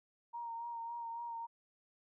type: tone with vibrato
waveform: sine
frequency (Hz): 932.3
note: A#5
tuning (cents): 0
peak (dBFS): -40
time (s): 0.33-1.47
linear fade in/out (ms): 20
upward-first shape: sine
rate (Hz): 3.6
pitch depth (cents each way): 26
effects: none